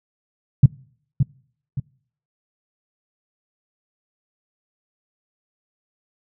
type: tone with echo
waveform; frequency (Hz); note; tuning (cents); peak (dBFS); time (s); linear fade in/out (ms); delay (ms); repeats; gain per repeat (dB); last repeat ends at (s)
sine; 135.4; C#3; -40; -4; 0.63-0.66; 5; 570; 2; -8; 1.8
effects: noise-tail reverb RT60 0.6 s tail -25 dB re dry